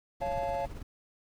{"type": "noise with tremolo", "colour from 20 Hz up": "brown", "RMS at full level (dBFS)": -39, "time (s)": [0.2, 0.83], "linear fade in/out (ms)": 10, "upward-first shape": "triangle", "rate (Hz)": 18, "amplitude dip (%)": 60}
{"type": "chord", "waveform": "triangle", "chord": "Db augmented", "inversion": "none", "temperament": "just", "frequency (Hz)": [554.4, 693, 866.2], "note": ["Db5", "F5", "A5"], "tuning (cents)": [0, -14, -27], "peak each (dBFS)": [-32, -32, -34], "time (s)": [0.21, 0.66], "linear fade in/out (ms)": 10}
{"effects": []}